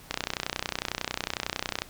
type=click train; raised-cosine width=0.2 ms; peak=-10 dBFS; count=54; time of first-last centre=0.11-1.82 s; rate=31 Hz; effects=pink hiss -50 dBFS RMS until 1.89 s